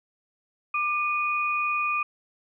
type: tone pair together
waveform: sine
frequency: 1192.9 / 2470 Hz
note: D6 / D#7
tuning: +27 / -13 cents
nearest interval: octave + minor second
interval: 1260 cents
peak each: -26 dBFS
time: 0.74-2.03 s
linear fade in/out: 5 ms
effects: none